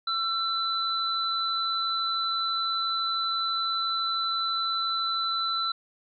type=tone pair together; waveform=sine; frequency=1344 / 4003 Hz; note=E6 / B7; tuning=+33 / +23 cents; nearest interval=octave + perfect fifth; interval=1890 cents; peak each=-28 dBFS; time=0.07-5.72 s; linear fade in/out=5 ms; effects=none